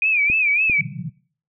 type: tone with vibrato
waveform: sine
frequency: 2442 Hz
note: D#7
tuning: 33 cents flat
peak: -15 dBFS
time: 0.02-0.81 s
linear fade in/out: 2 ms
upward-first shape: sine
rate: 3.6 Hz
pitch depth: 130 cents each way
type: clicks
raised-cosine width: 3 ms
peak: -17 dBFS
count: 2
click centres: 0.3 / 0.698 s
type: band-pass noise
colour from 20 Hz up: pink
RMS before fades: -30 dBFS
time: 0.78-1.1 s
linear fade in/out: 10 ms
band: 120 to 190 Hz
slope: 96 dB/octave
effects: noise-tail reverb RT60 0.5 s tail -21 dB re dry